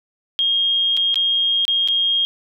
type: tone with dropouts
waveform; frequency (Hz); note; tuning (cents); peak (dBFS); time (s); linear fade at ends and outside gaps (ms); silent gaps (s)
sine; 3241; G#7; -43; -15; 0.39-2.25; 0; 0.968-0.973 / 1.143-1.157 / 1.652-1.68 / 1.876-1.885
effects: none